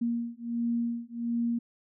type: beating tone pair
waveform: sine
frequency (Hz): 234.3 / 235.7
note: A#3 / A#3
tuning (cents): +9 / +19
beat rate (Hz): 1.4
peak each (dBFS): -31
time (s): 0.01-1.59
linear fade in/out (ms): 10
effects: none